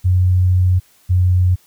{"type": "tone pair in turn", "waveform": "sine", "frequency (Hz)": [91.4, 90.87], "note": ["F#2", "F#2"], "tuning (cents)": [-21, -31], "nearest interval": "unison", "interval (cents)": 10, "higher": "first", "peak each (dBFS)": -10, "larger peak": "neither", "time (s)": [[0.04, 0.8], [1.09, 1.56]], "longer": "first", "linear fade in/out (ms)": 20, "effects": ["white hiss -53 dBFS RMS until 1.66 s"]}